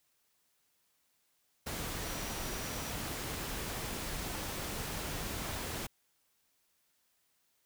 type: tone in noise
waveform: sine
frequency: 5820 Hz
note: F#8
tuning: 29 cents flat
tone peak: -50 dBFS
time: 2.03-2.91 s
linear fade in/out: 10 ms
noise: pink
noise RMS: -39 dBFS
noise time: 1.66-5.87 s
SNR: -14 dB
effects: white hiss -75 dBFS RMS until 7.65 s